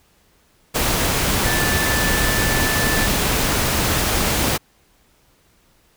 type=tone in noise; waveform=sine; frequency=1755 Hz; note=A6; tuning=5 cents flat; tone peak=-23 dBFS; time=1.45-3.08 s; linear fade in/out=20 ms; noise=pink; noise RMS=-19 dBFS; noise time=0.74-4.58 s; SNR=-7 dB; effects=pink hiss -58 dBFS RMS until 5.96 s